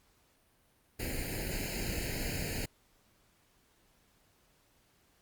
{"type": "noise with comb filter", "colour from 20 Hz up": "pink", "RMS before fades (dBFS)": -36, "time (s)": [0.99, 2.66], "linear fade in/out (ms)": 10, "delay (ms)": 0.43, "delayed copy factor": 1, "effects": ["pink hiss -69 dBFS RMS until 5.21 s", "Opus 48 kbps"]}